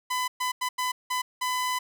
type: tone bursts at uneven times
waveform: sawtooth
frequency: 1005 Hz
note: B5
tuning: 30 cents sharp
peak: -22 dBFS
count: 6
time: 0.1-0.28 / 0.4-0.52 / 0.61-0.69 / 0.78-0.92 / 1.1-1.22 / 1.41-1.79 s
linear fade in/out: 10 ms
effects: none